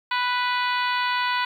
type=harmonic tone; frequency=493.9 Hz; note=B4; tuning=in tune; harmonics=2 / 3 / 4 / 5 / 6 / 7 / 8 / 9; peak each=-24 / -28 / -30 / -32 / -34 / -35 / -36 / -37 dBFS; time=0.11-1.45 s; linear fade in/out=5 ms; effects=9-bit